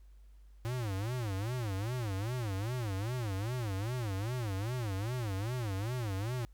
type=tone with vibrato; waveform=square; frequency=110 Hz; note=A2; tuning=in tune; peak=-34 dBFS; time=0.65-6.45 s; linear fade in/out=0 ms; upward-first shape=sine; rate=2.5 Hz; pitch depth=260 cents each way; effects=added 50 Hz sine -53 dBFS peak until 6.53 s + pink hiss -75 dBFS RMS until 6.53 s